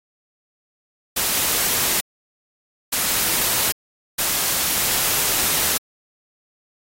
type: noise bursts at uneven times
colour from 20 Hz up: white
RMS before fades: -20 dBFS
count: 3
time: 1.16-2.01 / 2.92-3.72 / 4.18-5.78 s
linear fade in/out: 10 ms
effects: AAC 48 kbps